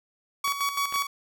sawtooth tone with tremolo, 1128 Hz, C#6, 30 cents sharp, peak -20 dBFS, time 0.44-1.07 s, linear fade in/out 5 ms, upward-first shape square, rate 6 Hz, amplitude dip 60%
clicks, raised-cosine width 0.3 ms, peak -22 dBFS, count 3, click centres 0.477 / 0.925 / 0.959 s
effects none

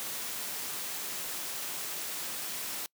white noise, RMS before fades -37 dBFS, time 0-2.86 s, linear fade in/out 0 ms, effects noise-tail reverb RT60 0.1 s tail -25 dB re dry + high-pass 150 Hz 12 dB/octave

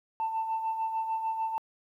sine tone with tremolo, 891 Hz, A5, 22 cents sharp, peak -25 dBFS, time 0.2-1.58 s, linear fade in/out 0 ms, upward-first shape sine, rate 6.7 Hz, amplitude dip 55%, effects tanh soft clip ceiling -24 dBFS + 11-bit

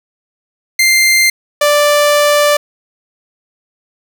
sawtooth tone pair in turn, 2093 / 587.3 Hz, C7 / D5, 0 / 0 cents, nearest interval octave + minor seventh, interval 2200 cents, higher first, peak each -4 dBFS, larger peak neither, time 0.79-1.3 / 1.61-2.57 s, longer second, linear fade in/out 5 ms, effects none

